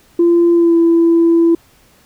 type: tone with pitch glide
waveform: sine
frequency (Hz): 342.3 to 334.7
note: F4 to E4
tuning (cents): -35 to +26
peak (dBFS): -6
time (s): 0.19-1.55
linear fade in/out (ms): 5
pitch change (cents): -39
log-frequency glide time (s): 0.53-0.76
effects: tanh soft clip ceiling -4 dBFS + pink hiss -50 dBFS RMS until 2.05 s